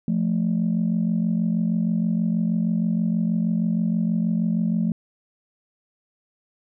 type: tone pair together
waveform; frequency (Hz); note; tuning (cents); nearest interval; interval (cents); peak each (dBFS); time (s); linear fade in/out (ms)
sine; 174.29 / 220.6; F3 / A3; -3 / +5; major third; 408; -21; 0.08-4.92; 2
effects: tanh soft clip ceiling -14 dBFS